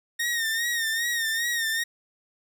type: tone with vibrato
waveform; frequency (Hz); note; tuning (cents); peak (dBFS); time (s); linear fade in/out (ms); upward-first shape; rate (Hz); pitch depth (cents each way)
sawtooth; 1845; A#6; -18; -21; 0.19-1.84; 10; sine; 2.5; 63
effects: none